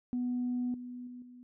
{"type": "tone with level steps", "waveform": "sine", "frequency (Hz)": 246.9, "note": "B3", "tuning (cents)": 0, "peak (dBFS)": [-29, -40, -43, -49], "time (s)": [0.13, 1.43], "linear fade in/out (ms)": 0, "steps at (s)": [0.74, 1.07, 1.22], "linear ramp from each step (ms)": 2, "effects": ["tanh soft clip ceiling -26 dBFS"]}